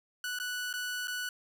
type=tone with dropouts; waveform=sawtooth; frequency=1480 Hz; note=F#6; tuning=in tune; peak=-30 dBFS; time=0.24-1.29 s; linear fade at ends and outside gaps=2 ms; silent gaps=0.388-0.399 / 0.729-0.738 / 1.073-1.08 s; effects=none